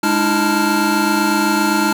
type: tone cluster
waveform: square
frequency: 208.1 / 302.2 / 330 / 877 / 1390 Hz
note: G#3 / D4 / E4 / A5 / F6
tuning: +4 / +50 / +2 / -6 / -9 cents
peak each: -21 dBFS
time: 0.03-1.93 s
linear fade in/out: 5 ms
effects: none